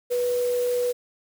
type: tone in noise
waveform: sine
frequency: 490 Hz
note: B4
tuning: 14 cents flat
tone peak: -21 dBFS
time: 0.1-0.93 s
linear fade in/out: 20 ms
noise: white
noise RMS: -39 dBFS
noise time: 0.1-0.93 s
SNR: +15 dB
effects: none